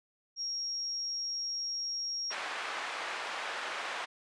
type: tone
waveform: sine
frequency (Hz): 5588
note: F8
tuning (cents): 0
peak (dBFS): -33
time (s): 0.36-2.35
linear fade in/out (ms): 50
type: band-pass noise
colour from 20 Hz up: white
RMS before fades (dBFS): -38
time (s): 2.3-4.06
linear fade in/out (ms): 20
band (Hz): 660 to 2000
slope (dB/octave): 12
effects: resampled to 22050 Hz